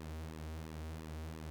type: tone with flanger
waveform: sawtooth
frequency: 78.9 Hz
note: D#2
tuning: 25 cents sharp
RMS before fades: -45 dBFS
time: 0-1.5 s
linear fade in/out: 0 ms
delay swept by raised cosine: 1.3 to 6 ms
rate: 2.9 Hz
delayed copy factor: -0.7
effects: none